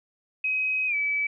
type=tone with pitch glide; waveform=sine; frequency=2532 to 2295 Hz; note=D#7 to D7; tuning=+30 to -40 cents; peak=-23 dBFS; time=0.44-1.27 s; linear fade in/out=5 ms; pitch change=-170 cents; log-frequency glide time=0.87-0.95 s; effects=none